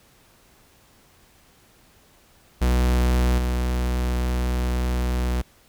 45% pulse tone with level steps, 61.74 Hz, B1, in tune, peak -17 / -21 dBFS, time 2.61-5.42 s, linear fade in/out 10 ms, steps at 3.38 s, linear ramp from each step 5 ms, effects pink hiss -56 dBFS RMS until 5.68 s

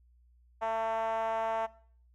5% pulse tone with band-pass filter, 223.9 Hz, A3, 30 cents sharp, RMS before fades -32 dBFS, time 0.61-1.67 s, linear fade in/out 20 ms, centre 780 Hz, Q 8.4, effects noise-tail reverb RT60 0.5 s tail -19 dB re dry + added 60 Hz sine -60 dBFS peak until 2.14 s

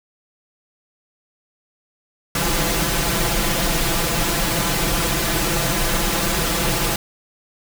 pink noise with comb filter, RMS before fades -20 dBFS, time 2.35-6.96 s, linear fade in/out 2 ms, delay 5.9 ms, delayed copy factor +1, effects none

